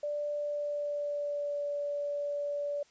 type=tone with pitch glide; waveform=sine; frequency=587.3 to 577.9 Hz; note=D5 to D5; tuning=0 to -28 cents; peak=-31 dBFS; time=0.03-2.83 s; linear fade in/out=5 ms; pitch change=-28 cents; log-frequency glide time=0.31-1.64 s; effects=white hiss -64 dBFS RMS until 2.9 s + resampled to 16000 Hz